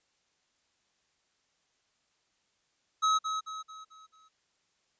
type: tone with echo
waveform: square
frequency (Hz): 1281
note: E6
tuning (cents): -50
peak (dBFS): -24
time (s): 3.02-3.19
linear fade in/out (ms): 20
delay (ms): 220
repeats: 5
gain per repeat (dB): -7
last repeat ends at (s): 4.29
effects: white hiss -74 dBFS RMS until 4.99 s + resampled to 16000 Hz